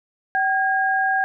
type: tone pair together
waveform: sine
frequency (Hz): 768 / 1627.3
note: G5 / G#6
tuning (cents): -36 / -36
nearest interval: octave + minor second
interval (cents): 1300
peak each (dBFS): -20 / -20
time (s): 0.35-1.24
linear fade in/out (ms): 0
effects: none